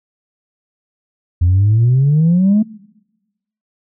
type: exponential sweep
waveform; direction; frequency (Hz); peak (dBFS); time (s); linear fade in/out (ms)
sine; up; 84.7 to 220; -7; 1.41-2.63; 10
effects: noise-tail reverb RT60 1.0 s tail -22 dB re dry + tanh soft clip ceiling -6 dBFS